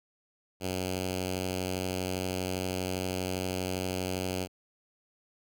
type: tone with notch filter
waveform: 5% pulse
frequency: 92.5 Hz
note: F#2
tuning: in tune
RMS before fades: -33 dBFS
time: 0.6-4.48 s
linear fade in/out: 50 ms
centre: 1100 Hz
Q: 0.88
effects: none